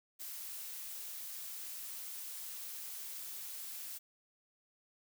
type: noise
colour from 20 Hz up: blue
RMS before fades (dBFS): -45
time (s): 0.19-3.99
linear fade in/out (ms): 20
effects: none